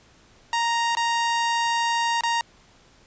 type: tone with dropouts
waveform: sawtooth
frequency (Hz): 932.3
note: A#5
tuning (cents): 0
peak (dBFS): -17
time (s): 0.53-2.41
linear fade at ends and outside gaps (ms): 1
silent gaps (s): 0.951-0.97 / 2.209-2.235
effects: pink hiss -55 dBFS RMS until 3.06 s + resampled to 16000 Hz